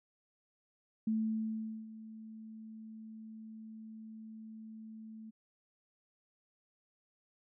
sine tone with ADSR envelope, 220 Hz, A3, in tune, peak -29 dBFS, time 1.07-5.31 s, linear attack 5 ms, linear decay 790 ms, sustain -17 dB, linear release 17 ms, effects none

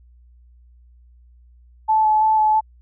sine tone with vibrato, 866 Hz, A5, 28 cents flat, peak -13 dBFS, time 1.88-2.61 s, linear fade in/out 20 ms, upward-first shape square, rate 3 Hz, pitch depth 12 cents each way, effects added 60 Hz sine -47 dBFS peak until 2.81 s

